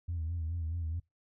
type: tone with vibrato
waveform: sine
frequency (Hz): 82.7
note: E2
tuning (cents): +6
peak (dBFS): -31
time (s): 0.08-1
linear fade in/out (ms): 10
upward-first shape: sine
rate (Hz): 4.7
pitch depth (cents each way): 77
effects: noise-tail reverb RT60 0.2 s tail -25 dB re dry + tanh soft clip ceiling -29 dBFS